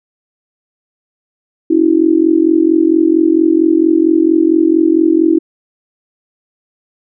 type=tone with amplitude modulation; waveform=sine; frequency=325.3 Hz; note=E4; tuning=23 cents flat; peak=-3 dBFS; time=1.7-5.39 s; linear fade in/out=10 ms; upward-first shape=sine; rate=44.4 Hz; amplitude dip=90%; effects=none